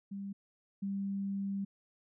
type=tone pair in turn; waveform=sine; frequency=198.1 / 197.32 Hz; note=G3 / G3; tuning=+18 / +12 cents; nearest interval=unison; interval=6 cents; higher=first; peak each=-38 / -33 dBFS; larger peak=second; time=0.11-0.33 / 0.82-1.65 s; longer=second; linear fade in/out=10 ms; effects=none